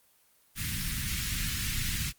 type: band-stop noise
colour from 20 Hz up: pink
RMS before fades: -32 dBFS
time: 0.55-2.13 s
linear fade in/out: 50 ms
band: 200 to 1700 Hz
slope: 24 dB/octave
effects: white hiss -65 dBFS RMS until 2.18 s + Opus 24 kbps